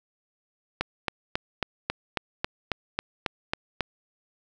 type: click train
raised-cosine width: 0.3 ms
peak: -9 dBFS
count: 12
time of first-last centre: 0.81-3.807 s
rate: 3.67 Hz
effects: none